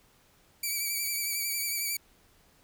5% pulse tone with vibrato, 2303 Hz, D7, 34 cents flat, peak -20 dBFS, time 0.63-1.97 s, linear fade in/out 5 ms, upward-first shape sine, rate 11 Hz, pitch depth 40 cents each way, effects pink hiss -63 dBFS RMS until 2.63 s

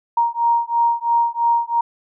sine beating tone pair, 935 / 938 Hz, A#5 / A#5, +5 / +11 cents, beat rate 3 Hz, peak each -18 / -18 dBFS, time 0.17-1.81 s, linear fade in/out 5 ms, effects none

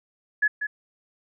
sine tone with echo, 1698 Hz, G#6, 38 cents sharp, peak -17 dBFS, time 0.42-0.48 s, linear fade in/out 10 ms, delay 190 ms, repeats 1, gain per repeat -8 dB, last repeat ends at 0.67 s, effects none

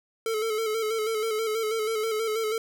square tone with vibrato, 440 Hz, A4, in tune, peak -26 dBFS, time 0.26-2.58 s, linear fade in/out 2 ms, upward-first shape square, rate 6.2 Hz, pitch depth 42 cents each way, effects none

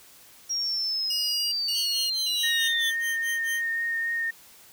sine linear sweep, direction down, 5640 to 3443 Hz, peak -25 dBFS, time 0.49-2.91 s, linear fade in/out 20 ms
sawtooth tone bursts, 2866 Hz, F7, 44 cents sharp, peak -27 dBFS, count 3, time 1.1-2.68 s, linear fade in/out 5 ms, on 420 ms, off 160 ms
15% pulse tone with tremolo, 3136 Hz, G7, in tune, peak -24 dBFS, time 1.73-3.66 s, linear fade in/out 50 ms, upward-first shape sine, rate 4.6 Hz, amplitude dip 100%
sine tone with vibrato, 1843 Hz, A#6, 20 cents flat, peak -25 dBFS, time 2.43-4.31 s, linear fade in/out 10 ms, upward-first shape triangle, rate 3.7 Hz, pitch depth 15 cents each way
effects white hiss -52 dBFS RMS until 4.72 s

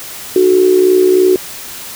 sine tone with amplitude modulation, 370 Hz, F#4, in tune, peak -3 dBFS, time 0.36-1.36 s, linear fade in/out 2 ms, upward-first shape sine, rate 63.2 Hz, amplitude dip 65%, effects white hiss -28 dBFS RMS until 1.95 s

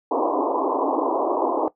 pink band-pass noise, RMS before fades -22 dBFS, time 0.11-1.68 s, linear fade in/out 2 ms, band 270 to 1100 Hz, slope 96 dB/octave, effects noise-tail reverb RT60 0.1 s tail -17 dB re dry

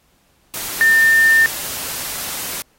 sine tone in noise, 1800 Hz, A6, 39 cents sharp, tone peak -9 dBFS, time 0.81-1.46 s, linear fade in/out 0 ms, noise white, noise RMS -26 dBFS, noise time 0.54-2.62 s, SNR +14 dB, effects pink hiss -59 dBFS RMS until 2.78 s + AAC 48 kbps

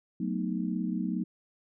sine chord, B dominant seventh, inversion second, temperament equal with one note detuned, 185 / 222.2 / 246.9 / 311.1 Hz, F#3 / A3 / B3 / D#4, 0 / +17 / 0 / 0 cents, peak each -32 / -34 / -35 / -36 dBFS, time 0.2-1.24 s, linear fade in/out 5 ms, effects none

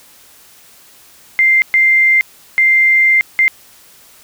sine tone bursts at uneven times, 2093 Hz, C7, in tune, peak -7 dBFS, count 4, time 1.39-1.62 / 1.74-2.21 / 2.58-3.21 / 3.39-3.48 s, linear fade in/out 0 ms, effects white hiss -44 dBFS RMS until 4.23 s

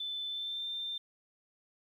sine tone with pitch glide, 3520 to 3584 Hz, A7 to A7, 0 to +31 cents, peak -35 dBFS, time 0-0.98 s, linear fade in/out 5 ms, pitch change +31 cents, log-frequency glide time 0.28-0.67 s, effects 11-bit

